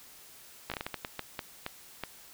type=slowing click train; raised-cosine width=0.3 ms; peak=-18 dBFS; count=12; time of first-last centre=0.7-2.037 s; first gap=16 ms; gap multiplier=1.37; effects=white hiss -53 dBFS RMS until 2.33 s